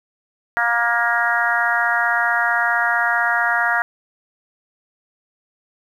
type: harmonic tone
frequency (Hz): 235.5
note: A#3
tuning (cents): +18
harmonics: 3 / 4 / 5 / 6 / 7 / 8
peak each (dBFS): -23 / -25 / -27 / -21 / -21 / -23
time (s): 0.57-3.82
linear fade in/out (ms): 0
effects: 8-bit